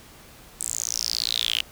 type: tone with high-pass filter sweep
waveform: sawtooth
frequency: 57.3 Hz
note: A#1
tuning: 29 cents flat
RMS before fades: -27 dBFS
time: 0.6-1.61 s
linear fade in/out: 0 ms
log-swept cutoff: 8300 to 2900 Hz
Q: 8
effects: pink hiss -48 dBFS RMS until 1.71 s